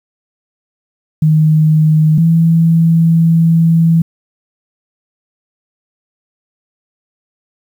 sine tone pair in turn, 155.56 / 164.81 Hz, D#3 / E3, 0 / 0 cents, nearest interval minor second, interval 100 cents, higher second, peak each -6 dBFS, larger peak neither, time 1.22-2.18 / 2.18-4.02 s, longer second, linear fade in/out 5 ms, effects 7-bit

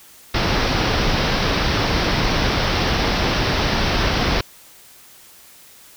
pink low-pass noise, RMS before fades -19 dBFS, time 0.34-4.41 s, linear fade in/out 5 ms, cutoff 5700 Hz, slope 96 dB/octave, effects white hiss -46 dBFS RMS until 5.96 s

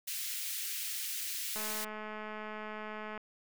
white high-pass noise, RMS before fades -38 dBFS, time 0.07-1.85 s, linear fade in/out 10 ms, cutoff 1900 Hz, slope 24 dB/octave
click train, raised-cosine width 0.5 ms, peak -28 dBFS, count 347, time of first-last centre 1.56-3.177 s, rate 214 Hz
effects none

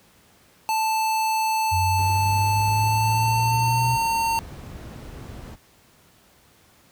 square tone with pitch glide, 880 to 910 Hz, A5 to A#5, 0 to -42 cents, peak -21 dBFS, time 0.69-4.39 s, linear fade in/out 0 ms, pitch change +58 cents, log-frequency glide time 2.76-3.94 s
sine linear sweep, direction up, 90.1 to 123.4 Hz, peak -21 dBFS, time 1.71-3.97 s, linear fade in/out 20 ms
brown noise, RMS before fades -34 dBFS, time 1.97-5.56 s, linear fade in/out 20 ms
effects pink hiss -56 dBFS RMS until 6.91 s + high-pass 60 Hz 12 dB/octave

